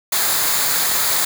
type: noise with comb filter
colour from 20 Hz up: white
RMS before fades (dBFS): -18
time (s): 0.12-1.25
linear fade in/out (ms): 5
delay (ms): 0.35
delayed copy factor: -0.5
effects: none